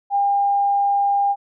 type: tone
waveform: sine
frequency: 803 Hz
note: G5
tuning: 41 cents sharp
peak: -15 dBFS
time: 0.1-1.36 s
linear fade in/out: 50 ms
effects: none